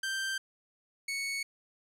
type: tone pair in turn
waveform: sawtooth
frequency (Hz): 1568 / 2217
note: G6 / C#7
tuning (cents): 0 / 0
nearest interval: tritone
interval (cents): 600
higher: second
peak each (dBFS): -28 / -29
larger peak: first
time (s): 0.03-0.38 / 1.08-1.43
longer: neither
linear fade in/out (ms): 5
effects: low-pass 11000 Hz 12 dB/octave + 11-bit